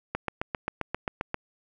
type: click train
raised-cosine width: 0.5 ms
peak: -13 dBFS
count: 10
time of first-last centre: 0.15-1.344 s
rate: 7.54 Hz
effects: none